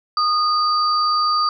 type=tone pair together; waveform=sine; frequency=1229 / 4640 Hz; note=D#6 / D8; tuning=-22 / -22 cents; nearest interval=octave + major seventh; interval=2300 cents; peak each=-16 / -22 dBFS; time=0.17-1.49 s; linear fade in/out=2 ms; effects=none

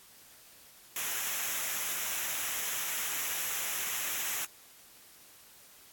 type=noise with comb filter; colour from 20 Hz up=white; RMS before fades=-34 dBFS; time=0.96-4.45 s; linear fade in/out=2 ms; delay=0.22 ms; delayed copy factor=-0.65; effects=white hiss -56 dBFS RMS until 5.92 s + AAC 64 kbps

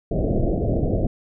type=low-pass noise; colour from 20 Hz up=pink; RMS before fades=-21 dBFS; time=0.11-1.07 s; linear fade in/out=5 ms; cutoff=690 Hz; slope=96 dB/octave; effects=none

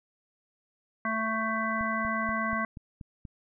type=harmonic tone; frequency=221.6 Hz; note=A3; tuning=13 cents sharp; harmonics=1 / 3 / 5 / 7 / 9; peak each=-33 / -36 / -31 / -34 / -35 dBFS; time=1.05-2.65 s; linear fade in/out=2 ms
type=click train; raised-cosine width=5 ms; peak=-29 dBFS; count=7; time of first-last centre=1.81-3.252 s; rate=4.16 Hz
effects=none

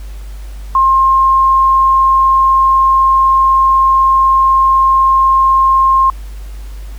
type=tone; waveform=sine; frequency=1064 Hz; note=C6; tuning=29 cents sharp; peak=-6 dBFS; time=0.75-6.1 s; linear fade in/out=2 ms; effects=added 50 Hz sine -24 dBFS peak until 6.98 s + pink hiss -42 dBFS RMS until 6.98 s

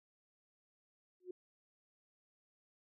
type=tone with exponential growth; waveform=sine; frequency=363.2 Hz; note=F#4; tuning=32 cents flat; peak=-39 dBFS; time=1.2-1.31 s; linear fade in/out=5 ms; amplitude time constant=22 ms; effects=none

